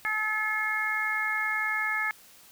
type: harmonic tone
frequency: 430.5 Hz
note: A4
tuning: 38 cents flat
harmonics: 2 / 3 / 4 / 5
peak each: -37 / -34 / -29 / -30 dBFS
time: 0.05-2.11 s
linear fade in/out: 0 ms
effects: white hiss -54 dBFS RMS until 2.51 s